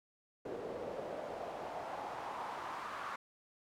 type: noise with band-pass filter sweep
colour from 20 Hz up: pink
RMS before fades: -43 dBFS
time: 0.45-3.16 s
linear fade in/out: 5 ms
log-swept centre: 450 to 1200 Hz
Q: 2.6
effects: none